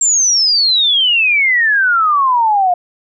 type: exponential sweep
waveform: sine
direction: down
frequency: 7490 to 698.5 Hz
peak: -9 dBFS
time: 0.01-2.74 s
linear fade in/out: 5 ms
effects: none